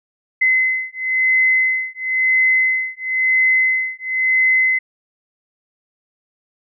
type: beating tone pair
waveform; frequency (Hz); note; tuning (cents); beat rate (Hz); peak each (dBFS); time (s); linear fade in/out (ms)
sine; 2044 / 2044.98; C7 / C7; -41 / -40; 0.98; -17; 0.41-4.79; 10
effects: none

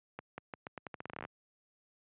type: accelerating click train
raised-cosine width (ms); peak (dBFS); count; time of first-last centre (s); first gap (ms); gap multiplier
0.5; -26; 17; 0.19-1.251; 190; 0.83
effects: high-pass 100 Hz 12 dB/octave + resampled to 8000 Hz

